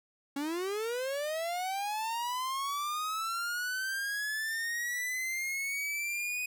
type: linear sweep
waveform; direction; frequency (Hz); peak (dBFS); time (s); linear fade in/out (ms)
45% pulse; up; 273.1 to 2500; -32; 0.36-6.46; 5
effects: none